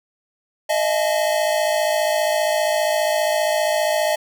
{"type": "tone cluster", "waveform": "square", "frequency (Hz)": [618, 673, 858], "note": ["D#5", "E5", "A5"], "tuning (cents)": [-12, 36, -44], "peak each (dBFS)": [-20, -24, -26], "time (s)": [0.69, 4.16], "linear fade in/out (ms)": 10, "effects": []}